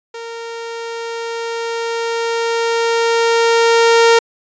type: tone with level ramp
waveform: sawtooth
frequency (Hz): 461.7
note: A#4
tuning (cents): -17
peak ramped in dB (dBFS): -23 to -3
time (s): 0.14-4.19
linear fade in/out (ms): 5
effects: resampled to 16000 Hz